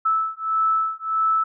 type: beating tone pair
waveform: sine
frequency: 1310 / 1311.6 Hz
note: E6 / E6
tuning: -11 / -9 cents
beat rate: 1.6 Hz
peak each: -22 dBFS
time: 0.05-1.44 s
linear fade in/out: 10 ms
effects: none